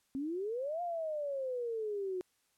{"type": "exponential two-way sweep", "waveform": "sine", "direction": "up then down", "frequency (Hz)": [261.6, 712, 360.4], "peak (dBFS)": -34, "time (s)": [0.15, 2.21], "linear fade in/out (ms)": 0, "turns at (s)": 0.82, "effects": ["white hiss -75 dBFS RMS until 2.57 s", "low-pass 12000 Hz 12 dB/octave"]}